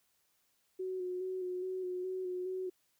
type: tone with vibrato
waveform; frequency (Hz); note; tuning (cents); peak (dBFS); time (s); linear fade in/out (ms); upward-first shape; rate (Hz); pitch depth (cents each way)
sine; 368.2; F#4; -8; -35; 0.79-2.7; 10; square; 2.4; 23
effects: white hiss -75 dBFS RMS until 2.99 s